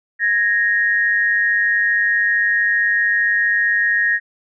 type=tone pair together; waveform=sine; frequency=1661.2 / 1865.8 Hz; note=G#6 / A#6; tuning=0 / +1 cents; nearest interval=major second; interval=201 cents; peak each=-19 / -15 dBFS; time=0.19-4.2 s; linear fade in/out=50 ms; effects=none